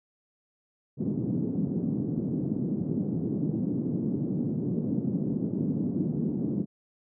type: band-pass noise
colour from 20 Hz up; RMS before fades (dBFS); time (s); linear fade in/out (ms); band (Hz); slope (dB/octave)
white; -29; 0.97-6.66; 50; 140 to 280; 24
effects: none